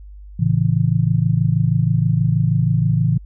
sine chord, A major, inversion none, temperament equal with one note detuned, 112.25 / 138.59 / 164.81 Hz, A2 / C#3 / E3, +35 / 0 / 0 cents, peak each -18 dBFS, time 0.39-3.18 s, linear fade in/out 10 ms, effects added 50 Hz sine -35 dBFS peak until 3.25 s

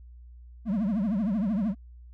triangle tone with vibrato, 207.7 Hz, G#3, in tune, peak -22 dBFS, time 0.65-1.75 s, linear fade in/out 50 ms, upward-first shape triangle, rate 13 Hz, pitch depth 250 cents each way, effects added 60 Hz sine -45 dBFS peak until 2.13 s

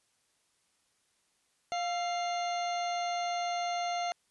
harmonic tone with a mistuned harmonic, 702 Hz, F5, 9 cents sharp, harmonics 1 / 2 / 3 / 4 / 5 / 6 / 8 / 9, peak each -31 / -43 / -42 / -45 / -48 / -45 / -58 / -48 dBFS, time 1.72-4.12 s, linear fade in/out 0 ms, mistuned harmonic 2, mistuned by -59 cents, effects white hiss -73 dBFS RMS until 4.3 s + resampled to 24000 Hz

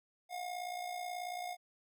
square tone with amplitude modulation, 717 Hz, F5, 45 cents sharp, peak -37 dBFS, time 0.29-1.57 s, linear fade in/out 50 ms, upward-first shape sine, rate 58.4 Hz, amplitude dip 60%, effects none

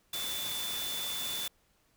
sine tone in noise, 3504 Hz, A7, 8 cents flat, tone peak -36 dBFS, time 0.13-1.48 s, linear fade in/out 5 ms, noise white, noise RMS -38 dBFS, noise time 0.13-1.48 s, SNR -1 dB, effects pink hiss -70 dBFS RMS until 1.96 s

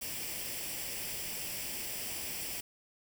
white noise with comb filter, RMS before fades -39 dBFS, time 0.01-2.61 s, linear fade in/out 10 ms, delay 0.38 ms, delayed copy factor +0.6, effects none

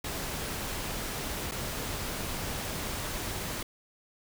pink noise with dropouts, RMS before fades -35 dBFS, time 0.04-3.63 s, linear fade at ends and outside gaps 5 ms, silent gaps 1.513-1.518 s, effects none

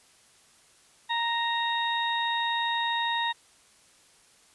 harmonic tone with a mistuned harmonic, 932.3 Hz, A#5, in tune, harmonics 1 / 2 / 3 / 4, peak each -28 / -31 / -41 / -31 dBFS, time 1.09-3.33 s, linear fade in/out 20 ms, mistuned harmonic 3, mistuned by -19 cents, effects white hiss -59 dBFS RMS until 4.54 s + resampled to 24000 Hz

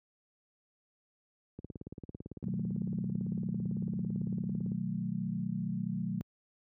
click train, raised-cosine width 3 ms, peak -29 dBFS, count 57, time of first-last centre 1.59-4.718 s, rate 17.9 Hz
sine chord, B dominant seventh, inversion none, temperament equal, 123.47 / 155.56 / 185 / 220 Hz, B2 / D#3 / F#3 / A3, 0 / 0 / 0 / 0 cents, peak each -40 / -39 / -35 / -38 dBFS, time 2.44-6.21 s, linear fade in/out 0 ms
effects high-pass 80 Hz 12 dB/octave

